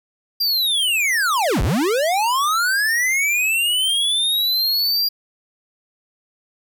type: linear two-way sweep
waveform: square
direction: down then up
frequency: 4812 to 33 to 4812 Hz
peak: -17 dBFS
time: 0.4-5.09 s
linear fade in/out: 10 ms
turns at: 1.62 s
effects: none